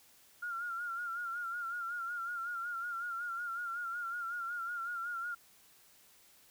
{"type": "tone with vibrato", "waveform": "sine", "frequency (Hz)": 1396.9, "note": "F6", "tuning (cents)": 0, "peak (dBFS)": -36, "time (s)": [0.42, 5.35], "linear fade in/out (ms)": 10, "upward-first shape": "sine", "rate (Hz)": 5.4, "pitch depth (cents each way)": 60, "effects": ["white hiss -63 dBFS RMS until 6.5 s"]}